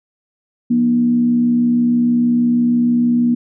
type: tone with frequency modulation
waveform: sine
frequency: 240 Hz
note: B3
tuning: 49 cents flat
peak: -11 dBFS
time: 0.7-3.35 s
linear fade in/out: 10 ms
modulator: 66.3 Hz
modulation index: 0.34
effects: none